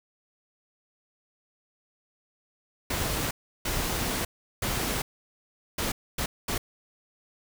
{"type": "noise bursts at uneven times", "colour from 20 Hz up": "pink", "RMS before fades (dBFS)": -29, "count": 6, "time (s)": [[2.9, 3.31], [3.65, 4.25], [4.62, 5.02], [5.78, 5.92], [6.18, 6.26], [6.48, 6.58]], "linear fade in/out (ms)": 5, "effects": []}